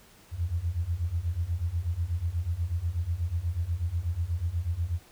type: beating tone pair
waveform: sine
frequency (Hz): 81 / 89.2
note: E2 / F2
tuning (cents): -30 / +37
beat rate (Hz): 8.2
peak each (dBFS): -31 / -29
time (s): 0.31-5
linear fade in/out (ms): 50
effects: pink hiss -56 dBFS RMS until 5.11 s